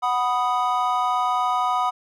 triangle chord, B major, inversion second, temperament equal, 740 / 987.8 / 1244.5 Hz, F#5 / B5 / D#6, 0 / 0 / 0 cents, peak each -22 dBFS, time 0.02-1.91 s, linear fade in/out 20 ms, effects none

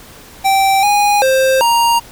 square tone with pitch steps, 778 / 822 / 527 / 935 Hz, G5 / G#5 / C5 / A#5, -13 / -18 / +12 / +5 cents, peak -10 dBFS, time 0.44-2 s, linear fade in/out 20 ms, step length 390 ms, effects pink hiss -38 dBFS RMS until 2.11 s

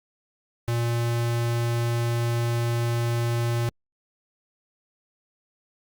square tone, 117.9 Hz, A#2, 20 cents sharp, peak -23 dBFS, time 0.68-3.69 s, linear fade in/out 0 ms, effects Opus 48 kbps

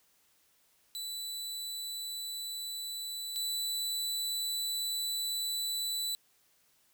sawtooth tone pair in turn, 3974 / 3974 Hz, B7 / B7, +10 / +10 cents, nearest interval unison, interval 0 cents, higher neither, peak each -34 / -29 dBFS, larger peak second, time 0.95-3.36 / 3.36-6.15 s, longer second, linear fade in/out 0 ms, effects white hiss -69 dBFS RMS until 6.93 s

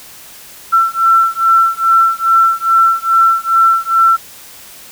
sine beating tone pair, 1343 / 1345.4 Hz, E6 / E6, +32 / +35 cents, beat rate 2.4 Hz, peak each -11 dBFS, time 0.72-4.17 s, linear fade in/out 20 ms, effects white hiss -36 dBFS RMS until 4.91 s

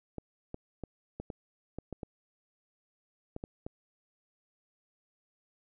clicks, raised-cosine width 2 ms, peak -25 dBFS, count 11, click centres 0.183 / 0.544 / 0.837 / 1.2 / 1.302 / 1.786 / 1.927 / 2.032 / 3.364 / 3.439 / 3.665 s, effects none

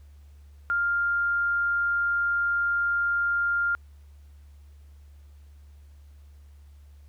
sine tone pair in turn, 1400 / 1400 Hz, F6 / F6, +4 / +4 cents, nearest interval unison, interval 0 cents, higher neither, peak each -22 dBFS, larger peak neither, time 0.7-1.83 / 1.83-3.75 s, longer second, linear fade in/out 0 ms, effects added 72 Hz sine -47 dBFS peak until 7.08 s + pink hiss -67 dBFS RMS until 7.08 s

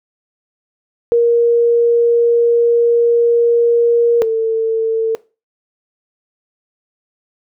sine tone pair in turn, 470.4 / 448.1 Hz, A#4 / A4, +16 / +32 cents, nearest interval minor second, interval 84 cents, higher first, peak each -8 / -12 dBFS, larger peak first, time 1.12-4.22 / 4.22-5.15 s, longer first, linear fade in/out 0 ms, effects noise-tail reverb RT60 0.3 s tail -19 dB re dry

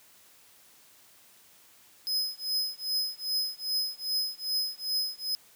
45% pulse tone with tremolo, 5070 Hz, D#8, 32 cents sharp, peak -25 dBFS, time 2.07-5.35 s, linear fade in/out 0 ms, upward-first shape triangle, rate 2.5 Hz, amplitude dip 100%, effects white hiss -58 dBFS RMS until 5.55 s + high-pass 80 Hz 12 dB/octave

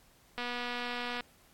click train, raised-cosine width 0.3 ms, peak -21 dBFS, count 202, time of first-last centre 0.38-1.207 s, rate 243 Hz, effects pink hiss -63 dBFS RMS until 1.53 s + AAC 64 kbps

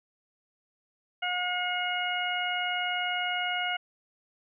harmonic tone, 720 Hz, F#5, 47 cents flat, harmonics 1 / 2 / 3 / 4, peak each -33 / -33 / -33 / -33 dBFS, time 1.22-3.77 s, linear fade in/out 10 ms, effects none

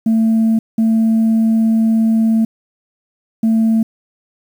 sine tone bursts at uneven times, 223.6 Hz, A3, 28 cents sharp, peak -8 dBFS, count 3, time 0.06-0.59 / 0.78-2.45 / 3.43-3.83 s, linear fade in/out 5 ms, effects tanh soft clip ceiling -8 dBFS + 7-bit

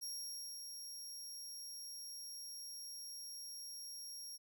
25% pulse tone with ADSR envelope, 5588 Hz, F8, in tune, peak -37 dBFS, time 0.01-4.38 s, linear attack 23 ms, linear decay 560 ms, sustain -5 dB, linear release 27 ms, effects none

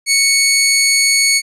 15% pulse tone, 2217 Hz, C#7, in tune, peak -4 dBFS, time 0.06-1.42 s, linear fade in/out 50 ms, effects resampled to 32000 Hz

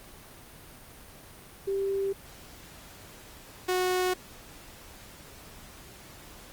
sine / sawtooth tone pair in turn, 392 / 366.4 Hz, G4 / F#4, 0 / -17 cents, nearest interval minor second, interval 117 cents, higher first, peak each -26 / -21 dBFS, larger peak second, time 1.67-2.13 / 3.68-4.14 s, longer neither, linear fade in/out 10 ms, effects pink hiss -49 dBFS RMS until 6.52 s + Opus 32 kbps

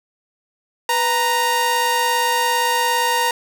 sawtooth tone pair together, 493.9 / 930.3 Hz, B4 / A#5, 0 / -4 cents, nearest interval major seventh, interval 1096 cents, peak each -20 / -13 dBFS, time 0.89-3.31 s, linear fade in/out 2 ms, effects none

